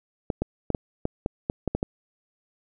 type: clicks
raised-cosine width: 2 ms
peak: -11 dBFS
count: 10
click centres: 0.302 / 0.42 / 0.703 / 0.748 / 1.054 / 1.261 / 1.499 / 1.677 / 1.75 / 1.829 s
effects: none